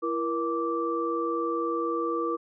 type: tone cluster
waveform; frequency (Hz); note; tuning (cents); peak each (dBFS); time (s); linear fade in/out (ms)
sine; 334.8 / 474.7 / 1168; E4 / A#4 / D6; +27 / +31 / -10; -30; 0.02-2.37; 20
effects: none